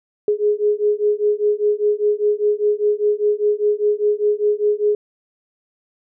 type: beating tone pair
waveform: sine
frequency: 415.3 / 420.3 Hz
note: G#4 / G#4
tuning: 0 / +21 cents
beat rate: 5 Hz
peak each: -18 dBFS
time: 0.28-4.95 s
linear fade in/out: 2 ms
effects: none